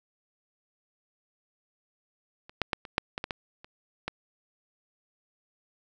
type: clicks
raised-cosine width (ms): 0.3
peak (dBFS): -30 / -9 / -10 / -25 / -7 / -16 / -16 / -15 / -30 / -15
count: 10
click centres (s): 2.495 / 2.617 / 2.732 / 2.852 / 2.981 / 3.179 / 3.241 / 3.308 / 3.645 / 4.08
effects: none